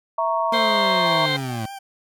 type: chord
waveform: sine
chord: A# diminished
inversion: second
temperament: equal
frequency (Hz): 659.3 / 932.3 / 1108.7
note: E5 / A#5 / C#6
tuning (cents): 0 / 0 / 0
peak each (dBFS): -23 / -23 / -24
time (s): 0.18-1.26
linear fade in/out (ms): 5
type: linear sweep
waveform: 25% pulse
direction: down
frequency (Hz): 233.1 to 107.1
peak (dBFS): -22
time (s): 0.52-1.66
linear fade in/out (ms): 5
type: harmonic tone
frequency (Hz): 523.3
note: C5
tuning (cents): 0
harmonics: 1 / 2 / 3 / 4 / 6 / 7 / 8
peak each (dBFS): -28 / -31 / -31 / -25 / -28 / -28 / -29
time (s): 0.53-1.37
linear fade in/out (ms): 10
type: tone with vibrato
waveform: 40% pulse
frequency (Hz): 784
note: G5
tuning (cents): 0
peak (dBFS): -32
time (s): 1.05-1.79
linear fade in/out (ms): 10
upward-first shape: triangle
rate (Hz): 6.3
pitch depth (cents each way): 32
effects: none